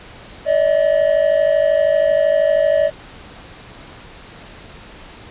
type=tone pair together; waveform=triangle; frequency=578.2 / 631 Hz; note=D5 / D#5; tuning=-27 / +24 cents; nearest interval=major second; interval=151 cents; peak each=-13 dBFS; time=0.45-2.91 s; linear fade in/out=50 ms; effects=pink hiss -39 dBFS RMS until 5.3 s + resampled to 8000 Hz